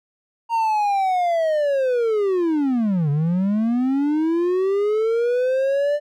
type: linear two-way sweep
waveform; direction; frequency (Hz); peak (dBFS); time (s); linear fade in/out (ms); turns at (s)
triangle; down then up; 932.3 to 140.4 to 594; -15; 0.49-6; 50; 3.1
effects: none